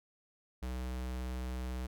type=tone; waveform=square; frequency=63 Hz; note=B1; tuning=35 cents sharp; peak=-37 dBFS; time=0.62-1.87 s; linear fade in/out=10 ms; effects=none